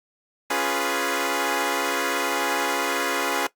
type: chord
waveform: 10% pulse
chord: C# dominant seventh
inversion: none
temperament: equal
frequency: 277.2 / 349.2 / 415.3 / 493.9 Hz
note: C#4 / E#4 / G#4 / B4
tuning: 0 / 0 / 0 / 0 cents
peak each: -20 dBFS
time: 0.5-3.47 s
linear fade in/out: 5 ms
effects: noise-tail reverb RT60 0.1 s tail -18 dB re dry + Opus 48 kbps